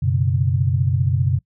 sine chord, F# suspended fourth, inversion none, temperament equal with one note detuned, 93.25 / 123.47 / 138.59 Hz, F#2 / B2 / C#3, +14 / 0 / 0 cents, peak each -20 dBFS, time 0.02-1.39 s, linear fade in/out 10 ms, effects noise-tail reverb RT60 0.1 s tail -20 dB re dry

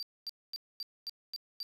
triangle tone bursts, 4699 Hz, D8, in tune, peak -35 dBFS, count 7, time 0-1.629 s, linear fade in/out 0 ms, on 27 ms, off 240 ms, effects none

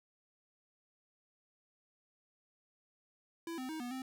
square tone with pitch steps, 333.6 / 257.5 / 316.2 / 244.2 / 260.6 Hz, E4 / C4 / D#4 / B3 / C4, +21 / -28 / +28 / -19 / -7 cents, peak -40 dBFS, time 3.47-4.02 s, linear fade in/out 2 ms, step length 110 ms, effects none

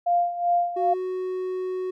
sine tone with tremolo, 698.5 Hz, F5, in tune, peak -17 dBFS, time 0.06-0.94 s, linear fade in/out 10 ms, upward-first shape sine, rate 2.6 Hz, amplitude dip 75%
triangle tone, 370 Hz, F#4, in tune, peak -24 dBFS, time 0.76-1.91 s, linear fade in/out 10 ms
effects none

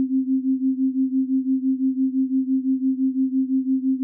sine beating tone pair, 261.6 / 267.5 Hz, C4 / C4, 0 / +38 cents, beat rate 5.9 Hz, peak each -20 / -23 dBFS, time 0-4.03 s, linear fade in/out 0 ms, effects none

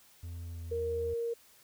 triangle tone with pitch glide, 85 to 82.25 Hz, F2 to E2, -46 to -3 cents, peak -37 dBFS, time 0.23-1.14 s, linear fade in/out 5 ms, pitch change -57 cents, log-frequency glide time 0.41-0.86 s
sine tone, 466.2 Hz, A#4, in tune, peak -31 dBFS, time 0.71-1.34 s, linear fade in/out 10 ms
effects white hiss -61 dBFS RMS until 1.63 s

